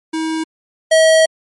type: tone pair in turn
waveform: square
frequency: 319.5 / 640.6 Hz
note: D#4 / E5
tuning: +46 / -50 cents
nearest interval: octave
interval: 1204 cents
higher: second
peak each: -18 / -8 dBFS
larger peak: second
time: 0.13-0.44 / 0.91-1.26 s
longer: second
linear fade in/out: 10 ms
effects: MP3 48 kbps